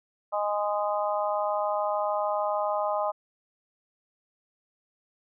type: harmonic tone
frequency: 206.7 Hz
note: G#3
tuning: 8 cents flat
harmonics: 3 / 4 / 5 / 6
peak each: -28 / -30 / -32 / -34 dBFS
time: 0.32-3.12 s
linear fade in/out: 20 ms
effects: none